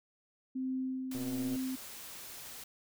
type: tone with tremolo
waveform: sine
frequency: 260.2 Hz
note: C4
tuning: 9 cents flat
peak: -32 dBFS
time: 0.55-1.76 s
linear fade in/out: 10 ms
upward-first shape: sine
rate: 1.3 Hz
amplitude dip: 40%
type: noise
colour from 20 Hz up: white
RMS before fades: -47 dBFS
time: 1.11-2.64 s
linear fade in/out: 5 ms
type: click train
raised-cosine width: 2 ms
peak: -33 dBFS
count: 51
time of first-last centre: 1.15-1.56 s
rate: 122 Hz
effects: none